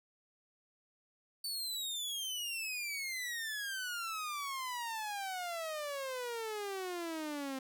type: exponential sweep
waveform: sawtooth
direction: down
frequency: 4556 to 261.6 Hz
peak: -34 dBFS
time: 1.44-7.59 s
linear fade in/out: 5 ms
effects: none